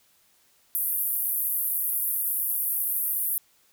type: band-pass noise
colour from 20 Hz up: white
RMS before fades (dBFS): -27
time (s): 0.75-3.38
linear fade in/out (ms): 0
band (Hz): 11000 to 15000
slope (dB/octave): 48
effects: white hiss -63 dBFS RMS until 3.72 s